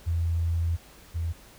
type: tone pair in turn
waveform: sine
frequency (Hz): 83.8 / 83.27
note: E2 / E2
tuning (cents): +29 / +18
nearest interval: unison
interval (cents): 11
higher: first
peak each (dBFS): -23 / -26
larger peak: first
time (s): 0.06-0.77 / 1.14-1.33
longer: first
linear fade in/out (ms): 20
effects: added 50 Hz sine -55 dBFS peak until 1.58 s + pink hiss -52 dBFS RMS until 1.58 s